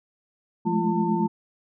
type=tone cluster; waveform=sine; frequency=173.6 / 209.8 / 218.3 / 343.5 / 897 Hz; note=F3 / G#3 / A3 / F4 / A5; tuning=-10 / +18 / -13 / -29 / +33 cents; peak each=-27 dBFS; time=0.65-1.28 s; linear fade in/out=20 ms; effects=none